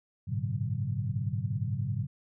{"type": "tone cluster", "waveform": "sine", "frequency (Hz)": [99.4, 110.4, 128.2, 145.1, 186.3], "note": ["G2", "A2", "C3", "D3", "F#3"], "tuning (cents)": [25, 6, -35, -21, 12], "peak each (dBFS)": [-35, -33, -35, -36, -40], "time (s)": [0.27, 2.07], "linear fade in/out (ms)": 20, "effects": []}